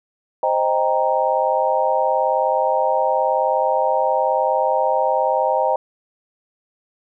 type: chord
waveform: sine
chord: C minor seventh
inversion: none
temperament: equal with one note detuned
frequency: 523.3 / 622.3 / 793.1 / 932.3 Hz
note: C5 / Eb5 / G5 / Bb5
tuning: 0 / 0 / +20 / 0 cents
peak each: -21 dBFS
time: 0.43-5.76 s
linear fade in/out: 2 ms
effects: none